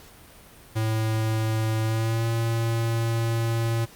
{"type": "tone with pitch glide", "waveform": "square", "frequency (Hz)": [110.4, 114.76], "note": ["A2", "A#2"], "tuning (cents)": [6, -27], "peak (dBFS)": -23, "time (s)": [0.75, 3.86], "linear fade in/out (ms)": 20, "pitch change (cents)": 67, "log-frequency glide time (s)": [1.83, 2.26], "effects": ["pink hiss -49 dBFS RMS until 3.95 s", "Opus 48 kbps"]}